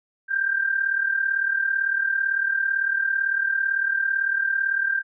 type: tone with amplitude modulation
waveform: sine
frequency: 1583 Hz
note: G6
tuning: 17 cents sharp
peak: -17 dBFS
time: 0.28-5.03 s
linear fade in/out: 50 ms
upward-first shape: sine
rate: 37.9 Hz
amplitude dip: 70%
effects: none